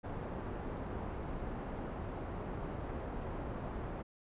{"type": "low-pass noise", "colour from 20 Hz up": "pink", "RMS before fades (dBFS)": -41, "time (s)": [0.03, 4.03], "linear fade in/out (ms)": 20, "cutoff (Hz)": 1000, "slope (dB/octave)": 12, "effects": ["resampled to 8000 Hz"]}